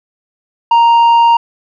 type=tone with tanh clipping; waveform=sine; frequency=932.3 Hz; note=A#5; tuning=in tune; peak=-6 dBFS; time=0.71-1.37 s; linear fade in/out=5 ms; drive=5 dB; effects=none